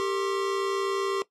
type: tone cluster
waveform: square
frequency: 392 / 452 / 1068 Hz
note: G4 / A4 / C6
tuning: 0 / +47 / +35 cents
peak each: -28 / -34 / -33 dBFS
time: 0-1.22 s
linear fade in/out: 0 ms
effects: noise-tail reverb RT60 0.1 s tail -17 dB re dry + low-pass 7000 Hz 12 dB/octave